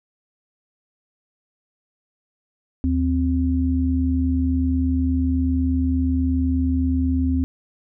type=tone pair together; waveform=sine; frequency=77.63 / 261.1 Hz; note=D#2 / C4; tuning=-3 / -3 cents; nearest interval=octave + major sixth; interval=2100 cents; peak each=-20 dBFS; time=2.84-7.44 s; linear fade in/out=0 ms; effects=none